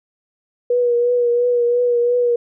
sine tone with vibrato, 483.2 Hz, B4, 38 cents flat, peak -13 dBFS, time 0.7-2.36 s, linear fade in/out 5 ms, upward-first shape triangle, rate 2.9 Hz, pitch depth 33 cents each way, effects none

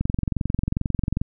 click train, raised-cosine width 5 ms, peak -10 dBFS, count 28, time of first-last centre 0.01-1.215 s, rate 22.4 Hz, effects none

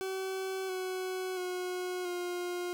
40% pulse tone with pitch steps, 380.5 / 371.8 / 363.3 / 355 Hz, F#4 / F#4 / F#4 / F4, +48 / +8 / -32 / +28 cents, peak -33 dBFS, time 0.01-2.73 s, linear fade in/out 0 ms, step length 680 ms, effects none

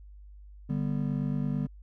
triangle chord, G major, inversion second, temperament just, 147 / 196 / 245 Hz, D3 / G3 / B3, +2 / 0 / -14 cents, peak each -28 / -31 / -31 dBFS, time 0.69-1.67 s, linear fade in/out 10 ms, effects added 50 Hz sine -46 dBFS peak until 1.82 s

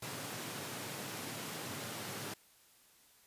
pink high-pass noise, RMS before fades -43 dBFS, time 0.02-2.34 s, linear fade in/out 5 ms, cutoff 100 Hz, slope 96 dB/octave, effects white hiss -65 dBFS RMS until 3.26 s + resampled to 32000 Hz

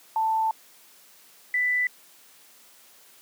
sine tone pair in turn, 885 / 1986.8 Hz, A5 / B6, +10 / +10 cents, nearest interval octave + major second, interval 1400 cents, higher second, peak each -21 dBFS, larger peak neither, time 0.16-0.51 / 1.54-1.87 s, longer first, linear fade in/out 2 ms, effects white hiss -54 dBFS RMS until 3.21 s + high-pass 200 Hz 12 dB/octave

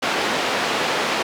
pink band-pass noise, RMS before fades -22 dBFS, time 0.02-1.23 s, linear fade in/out 10 ms, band 350 to 4000 Hz, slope 12 dB/octave, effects none

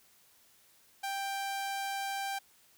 sawtooth tone, 787 Hz, G5, 7 cents sharp, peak -30 dBFS, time 1.03-2.39 s, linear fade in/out 10 ms, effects white hiss -64 dBFS RMS until 2.77 s

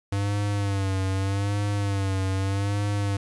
square tone with vibrato, 98.8 Hz, G2, 14 cents sharp, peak -24 dBFS, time 0.12-3.17 s, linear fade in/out 5 ms, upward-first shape sine, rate 0.82 Hz, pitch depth 63 cents each way, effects resampled to 24000 Hz + 9-bit

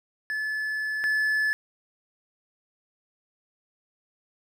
triangle tone pair in turn, 1728 / 1728 Hz, A6 / A6, -32 / -32 cents, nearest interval unison, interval 0 cents, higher neither, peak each -25 / -20 dBFS, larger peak second, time 0.3-1.04 / 1.04-1.53 s, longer first, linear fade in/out 0 ms, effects none

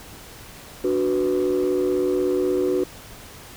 sine chord, B minor, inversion first, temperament equal, 293.7 / 370 / 493.9 Hz, D4 / F#4 / B4, 0 / 0 / 0 cents, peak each -24 / -19 / -24 dBFS, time 0.84-2.84 s, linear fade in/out 5 ms, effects tanh soft clip ceiling -14 dBFS + pink hiss -42 dBFS RMS until 3.56 s

